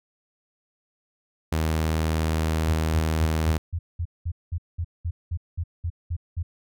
sawtooth tone, 79.4 Hz, D#2, 36 cents sharp, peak -18 dBFS, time 1.52-3.58 s, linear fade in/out 5 ms
sine tone bursts, 85 Hz, F2, 46 cents flat, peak -24 dBFS, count 15, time 2.67-6.43 s, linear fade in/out 10 ms, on 64 ms, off 200 ms
effects none

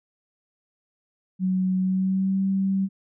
sine tone with pitch glide, 186.2 to 193.21 Hz, F#3 to G3, +11 to -25 cents, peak -20 dBFS, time 1.39-2.89 s, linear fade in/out 50 ms, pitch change +64 cents, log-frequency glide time 1.79-2.4 s, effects none

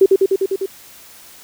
sine tone with echo, 386.1 Hz, G4, 26 cents flat, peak -5 dBFS, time 0.01-0.06 s, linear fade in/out 5 ms, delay 100 ms, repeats 6, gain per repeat -2 dB, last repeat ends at 0.66 s, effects white hiss -42 dBFS RMS until 1.43 s

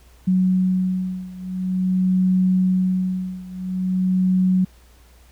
sine beating tone pair, 185 / 185.47 Hz, F#3 / F#3, 0 / +4 cents, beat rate 0.47 Hz, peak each -19 / -21 dBFS, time 0.27-4.65 s, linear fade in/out 10 ms, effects added 60 Hz sine -48 dBFS peak until 5.31 s + pink hiss -55 dBFS RMS until 5.31 s

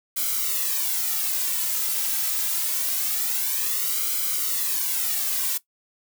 blue noise with flanger, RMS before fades -25 dBFS, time 0.16-5.58 s, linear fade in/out 10 ms, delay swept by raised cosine 1.1 to 2.8 ms, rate 0.25 Hz, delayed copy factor -0.8, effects noise-tail reverb RT60 0.1 s tail -17 dB re dry

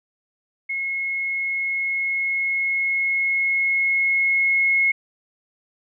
sine tone with level ramp, 2170 Hz, C#7, 37 cents flat, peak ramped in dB -23 to -15 dBFS, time 0.69-4.92 s, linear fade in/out 10 ms, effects none

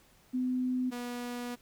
sine / sawtooth tone pair in turn, 253.4 / 243.1 Hz, B3 / B3, +45 / -27 cents, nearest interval minor second, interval 72 cents, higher first, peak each -28 / -32 dBFS, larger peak first, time 0.33-0.91 / 0.91-1.56 s, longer second, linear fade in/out 20 ms, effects pink hiss -63 dBFS RMS until 1.61 s

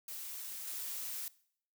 blue noise with level steps, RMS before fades -44 / -41 dBFS, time 0.08-1.28 s, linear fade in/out 2 ms, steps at 0.67 s, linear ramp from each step 5 ms, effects noise-tail reverb RT60 0.6 s tail -20 dB re dry

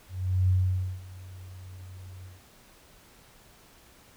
sine tone with ADSR envelope, 92.5 Hz, F#2, in tune, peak -19 dBFS, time 0.08-2.43 s, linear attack 410 ms, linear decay 510 ms, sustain -22 dB, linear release 180 ms, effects pink hiss -56 dBFS RMS until 4.16 s

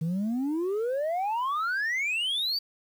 sine exponential sweep, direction up, 155.56 to 4699 Hz, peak -23 dBFS, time 0.01-2.59 s, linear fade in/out 10 ms, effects tanh soft clip ceiling -25 dBFS + 9-bit

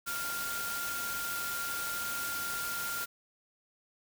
sine tone in noise, 1396.9 Hz, F6, in tune, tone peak -36 dBFS, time 0.06-3.06 s, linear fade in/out 20 ms, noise white, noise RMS -38 dBFS, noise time 0.06-3.06 s, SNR -1 dB, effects none

